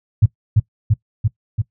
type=tone with echo; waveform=sine; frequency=107.4 Hz; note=A2; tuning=41 cents flat; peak=-6 dBFS; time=0.22-0.26 s; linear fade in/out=10 ms; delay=340 ms; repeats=4; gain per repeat=-2 dB; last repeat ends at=1.62 s; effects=noise-tail reverb RT60 0.1 s tail -19 dB re dry